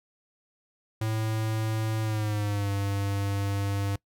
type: tone with pitch glide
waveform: square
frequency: 110 to 99.71 Hz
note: A2 to G2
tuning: 0 to +30 cents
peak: -27 dBFS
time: 1.01-3.96 s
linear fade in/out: 5 ms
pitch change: -170 cents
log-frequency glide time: 2.02-2.71 s
effects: noise-tail reverb RT60 0.1 s tail -23 dB re dry